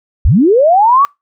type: linear sweep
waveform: sine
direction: up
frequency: 43.27 to 1161 Hz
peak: -5 dBFS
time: 0.25-1.05 s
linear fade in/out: 0 ms
effects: noise-tail reverb RT60 0.2 s tail -25 dB re dry